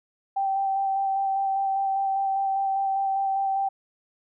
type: tone with vibrato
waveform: sine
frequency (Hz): 780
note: G5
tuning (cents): -9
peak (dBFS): -22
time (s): 0.36-3.69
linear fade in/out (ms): 10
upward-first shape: square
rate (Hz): 5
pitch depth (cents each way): 11
effects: none